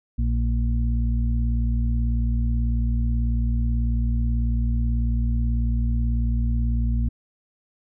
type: harmonic tone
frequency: 58.27 Hz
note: A#1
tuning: in tune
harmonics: 1 / 2 / 4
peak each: -20 / -27 / -30 dBFS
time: 0.18-7.09 s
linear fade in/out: 10 ms
effects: none